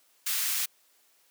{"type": "high-pass noise", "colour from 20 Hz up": "white", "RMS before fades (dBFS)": -29, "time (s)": [0.26, 0.66], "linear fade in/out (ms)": 10, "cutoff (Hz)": 1600, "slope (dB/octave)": 12, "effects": ["white hiss -65 dBFS RMS until 1.3 s", "high-pass 300 Hz 12 dB/octave"]}